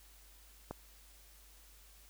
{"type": "click", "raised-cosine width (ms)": 1, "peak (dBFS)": -26, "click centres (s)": 0.71, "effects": ["added 50 Hz sine -60 dBFS peak until 2.09 s", "white hiss -62 dBFS RMS until 2.09 s"]}